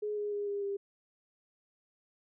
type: tone with pitch steps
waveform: sine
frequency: 420 / 414.7 / 409.5 / 404.3 / 399.2 Hz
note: G#4 / G#4 / G#4 / G#4 / G4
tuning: +19 / -3 / -24 / -46 / +32 cents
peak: -32 dBFS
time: 0.02-0.77 s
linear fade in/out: 10 ms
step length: 150 ms
effects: none